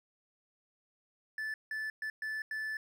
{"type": "tone bursts at uneven times", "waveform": "triangle", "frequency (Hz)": 1747, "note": "A6", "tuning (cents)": -13, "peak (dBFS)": -33, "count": 5, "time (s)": [[1.38, 1.54], [1.71, 1.9], [2.02, 2.1], [2.22, 2.42], [2.51, 2.77]], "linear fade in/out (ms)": 2, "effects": []}